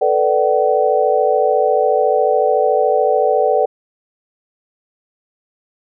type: chord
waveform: sine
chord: B minor seventh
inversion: third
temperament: equal with one note detuned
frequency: 440 / 493.9 / 587.3 / 758.6 Hz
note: A4 / B4 / D5 / F#5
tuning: 0 / 0 / 0 / +43 cents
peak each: -17 dBFS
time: 0.01-3.66 s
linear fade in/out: 10 ms
effects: none